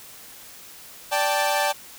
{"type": "chord", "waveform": "sawtooth", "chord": "D suspended fourth", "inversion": "none", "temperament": "equal with one note detuned", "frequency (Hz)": [585, 784, 880], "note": ["D5", "G5", "A5"], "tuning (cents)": [-7, 0, 0], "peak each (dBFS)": -21, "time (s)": [1.11, 1.73], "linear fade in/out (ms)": 20, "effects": ["white hiss -44 dBFS RMS until 1.98 s"]}